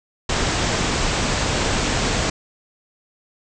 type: low-pass noise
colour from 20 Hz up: pink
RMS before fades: -21 dBFS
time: 0.29-2.3 s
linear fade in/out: 5 ms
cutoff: 8100 Hz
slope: 96 dB/octave
effects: none